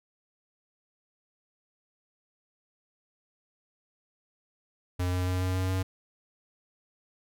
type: tone with pitch steps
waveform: square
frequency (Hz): 90.1 / 90.83 / 91.57 / 92.31 / 93.06 / 93.82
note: F#2 / F#2 / F#2 / F#2 / F#2 / F#2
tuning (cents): -45 / -32 / -17 / -4 / +10 / +25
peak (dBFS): -27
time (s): 4.99-5.83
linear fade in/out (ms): 10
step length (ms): 140
effects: none